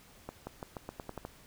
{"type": "accelerating click train", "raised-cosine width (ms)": 1, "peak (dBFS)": -25, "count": 9, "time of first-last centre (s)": [0.29, 1.251], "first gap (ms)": 180, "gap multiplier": 0.88, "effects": ["pink hiss -58 dBFS RMS until 1.46 s"]}